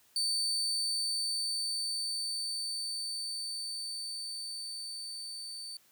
35% pulse tone with level ramp, 4555 Hz, C#8, 46 cents sharp, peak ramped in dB -27 to -39 dBFS, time 0.16-5.77 s, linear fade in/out 2 ms, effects white hiss -65 dBFS RMS until 5.91 s + high-pass 60 Hz 12 dB/octave

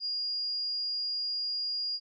sine tone, 4842 Hz, D#8, 48 cents flat, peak -30 dBFS, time 0-2 s, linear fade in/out 50 ms, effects none

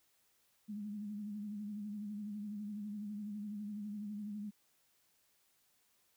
sine tone with vibrato, 207.7 Hz, G#3, in tune, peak -40 dBFS, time 0.68-4.51 s, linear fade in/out 20 ms, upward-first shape sine, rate 12 Hz, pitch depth 51 cents each way, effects white hiss -74 dBFS RMS until 6.16 s

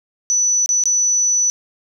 sine tone with dropouts, 5960 Hz, F#8, 12 cents sharp, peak -13 dBFS, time 0.3-1.5 s, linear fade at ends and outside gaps 0 ms, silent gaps 0.66-0.691 / 0.838-0.856 s, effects none

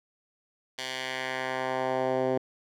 10% pulse tone with band-pass filter sweep, 130 Hz, C3, 11 cents flat, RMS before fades -30 dBFS, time 0.78-2.38 s, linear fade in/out 5 ms, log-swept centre 3800 to 430 Hz, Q 1.1, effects none

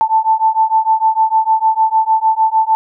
sine beating tone pair, 880 / 886.6 Hz, A5 / A5, 0 / +13 cents, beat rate 6.6 Hz, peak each -13 / -13 dBFS, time 0.01-2.75 s, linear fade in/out 0 ms, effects none

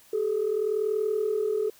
sine tone pair together, 392 / 432.7 Hz, G4 / A4, 0 / -29 cents, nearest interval major second, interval 171 cents, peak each -28 / -24 dBFS, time 0.13-1.7 s, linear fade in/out 5 ms, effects tanh soft clip ceiling -18 dBFS + white hiss -56 dBFS RMS until 1.79 s

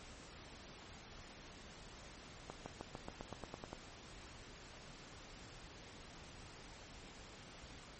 accelerating click train, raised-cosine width 1 ms, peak -30 dBFS, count 11, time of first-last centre 2.5-3.73 s, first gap 160 ms, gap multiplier 0.94, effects pink hiss -55 dBFS RMS until 7.99 s + MP3 32 kbps

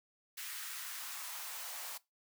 white noise with high-pass filter sweep, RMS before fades -44 dBFS, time 0.37-1.98 s, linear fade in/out 10 ms, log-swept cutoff 1700 to 710 Hz, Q 1.6, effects noise-tail reverb RT60 0.2 s tail -20 dB re dry

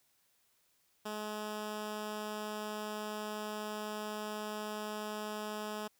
10% pulse tone, 212.1 Hz, G#3, 37 cents sharp, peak -30 dBFS, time 1.05-5.88 s, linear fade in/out 10 ms, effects white hiss -73 dBFS RMS until 5.99 s

